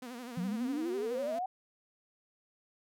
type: tone with vibrato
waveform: sawtooth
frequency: 244.3 Hz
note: B3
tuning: 19 cents flat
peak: -38 dBFS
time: 0.02-1.39 s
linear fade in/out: 5 ms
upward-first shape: sine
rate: 12 Hz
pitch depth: 95 cents each way
type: exponential sweep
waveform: sine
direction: up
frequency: 170.2 to 773 Hz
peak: -32 dBFS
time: 0.37-1.46 s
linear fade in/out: 5 ms
effects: none